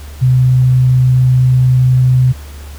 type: tone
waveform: sine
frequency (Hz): 127.7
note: C3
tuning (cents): -42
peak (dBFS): -6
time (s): 0.21-2.33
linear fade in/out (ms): 20
effects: added 72 Hz sine -27 dBFS peak until 2.78 s + pink hiss -38 dBFS RMS until 2.78 s